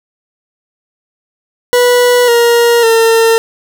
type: tone with pitch steps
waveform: 40% pulse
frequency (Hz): 490 / 471.7 / 454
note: B4 / A#4 / A#4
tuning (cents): -14 / +20 / -46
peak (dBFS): -5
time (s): 1.73-3.38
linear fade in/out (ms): 0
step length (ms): 550
effects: none